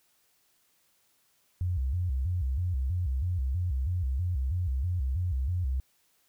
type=tone with vibrato; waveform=sine; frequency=76.5 Hz; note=D#2; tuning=29 cents flat; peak=-26 dBFS; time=1.61-5.8 s; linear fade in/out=0 ms; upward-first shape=square; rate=3.1 Hz; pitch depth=270 cents each way; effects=white hiss -69 dBFS RMS until 6.28 s